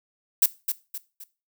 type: noise with echo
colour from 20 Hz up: violet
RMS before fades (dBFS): -17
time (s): 0.42-0.46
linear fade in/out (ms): 5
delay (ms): 260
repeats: 3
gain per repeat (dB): -8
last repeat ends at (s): 1.24
effects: noise-tail reverb RT60 0.3 s tail -18 dB re dry